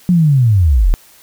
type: linear sweep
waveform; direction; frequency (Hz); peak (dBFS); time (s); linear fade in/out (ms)
sine; down; 183.8 to 31; -7; 0.09-0.94; 0
effects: white hiss -45 dBFS RMS until 1.22 s